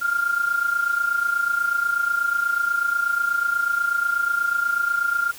sine tone with amplitude modulation, 1399 Hz, F6, 3 cents sharp, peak -16 dBFS, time 0.01-5.32 s, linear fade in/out 20 ms, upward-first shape sine, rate 28.2 Hz, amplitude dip 70%, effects white hiss -41 dBFS RMS until 5.38 s

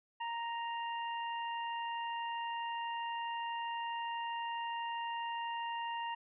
harmonic tone, 932.3 Hz, A#5, in tune, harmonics 1 / 2 / 3, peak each -37 / -46 / -46 dBFS, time 0.2-6.15 s, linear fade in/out 10 ms, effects none

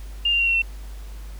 sine tone with pitch steps, 2808 / 2781 / 2753 / 2726 / 2700 Hz, F7 / F7 / F7 / F7 / E7, +9 / -8 / -25 / -43 / +41 cents, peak -17 dBFS, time 0.25-0.62 s, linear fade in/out 5 ms, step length 74 ms, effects added 50 Hz sine -33 dBFS peak until 1.39 s + pink hiss -49 dBFS RMS until 1.39 s

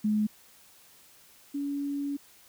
sine tone pair in turn, 212.3 / 283.4 Hz, G#3 / C#4, +38 / +38 cents, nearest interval perfect fourth, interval 500 cents, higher second, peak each -23 / -29 dBFS, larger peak first, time 0.04-0.27 / 1.54-2.17 s, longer second, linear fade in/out 10 ms, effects white hiss -57 dBFS RMS until 2.48 s

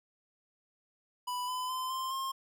square tone with pitch steps, 990 / 1008.5 / 1027.3 / 1046.4 / 1066 Hz, B5 / B5 / C6 / C6 / C6, +4 / +36 / -32 / 0 / +32 cents, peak -34 dBFS, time 1.27-2.32 s, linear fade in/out 10 ms, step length 210 ms, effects none

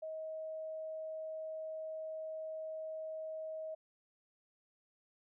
sine tone, 633 Hz, D#5, 30 cents sharp, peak -40 dBFS, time 0.02-3.75 s, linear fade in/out 10 ms, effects none

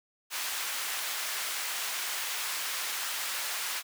pink high-pass noise, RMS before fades -34 dBFS, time 0.3-3.83 s, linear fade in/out 50 ms, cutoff 1300 Hz, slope 12 dB/octave, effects none

